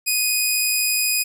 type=tone; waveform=10% pulse; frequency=2489 Hz; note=D#7; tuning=in tune; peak=-9 dBFS; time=0.06-1.24 s; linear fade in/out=20 ms; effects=none